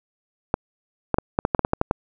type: clicks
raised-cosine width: 1 ms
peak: -4 dBFS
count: 11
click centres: 0.541 / 1.143 / 1.185 / 1.389 / 1.451 / 1.548 / 1.593 / 1.649 / 1.734 / 1.814 / 1.911 s
effects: none